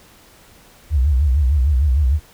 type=tone with vibrato; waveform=sine; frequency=69.3 Hz; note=C#2; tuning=in tune; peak=-12 dBFS; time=0.9-2.2 s; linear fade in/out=50 ms; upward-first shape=sine; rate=6.6 Hz; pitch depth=200 cents each way; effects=pink hiss -48 dBFS RMS until 2.33 s